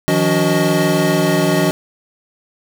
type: tone cluster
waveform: square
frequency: 157.8 / 178.4 / 286 / 372.4 / 622 Hz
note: D#3 / F3 / D4 / F#4 / D#5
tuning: +25 / +37 / -46 / +11 / -1 cents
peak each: -20 dBFS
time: 0.08-1.71 s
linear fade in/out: 0 ms
effects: none